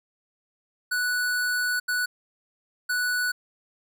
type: tone bursts at uneven times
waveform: square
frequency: 1479 Hz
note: F#6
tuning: 1 cent flat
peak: -24 dBFS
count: 3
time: 0.91-1.8 / 1.88-2.06 / 2.89-3.32 s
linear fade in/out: 10 ms
effects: none